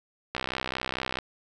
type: click train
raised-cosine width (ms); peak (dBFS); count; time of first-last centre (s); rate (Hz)
0.3; -13; 55; 0.35-1.187; 64.5
effects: none